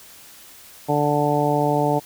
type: harmonic tone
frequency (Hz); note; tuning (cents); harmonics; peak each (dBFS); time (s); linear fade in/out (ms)
146.83; D3; 0; 1 / 2 / 3 / 4 / 5 / 6; -24 / -24 / -24 / -24 / -24 / -24; 0.88-2; 20
effects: white hiss -45 dBFS RMS until 2.05 s